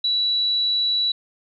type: tone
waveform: sine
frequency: 3932 Hz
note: B7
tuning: 8 cents flat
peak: -18 dBFS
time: 0.04-1.12 s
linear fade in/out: 5 ms
effects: none